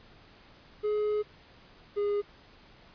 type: tone pair in turn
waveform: triangle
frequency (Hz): 421.2 / 409.9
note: G#4 / G#4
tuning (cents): +24 / -23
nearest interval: unison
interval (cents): 47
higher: first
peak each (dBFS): -24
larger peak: neither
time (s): 0.83-1.23 / 1.96-2.22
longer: first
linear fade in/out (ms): 20
effects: pink hiss -56 dBFS RMS until 2.94 s + resampled to 11025 Hz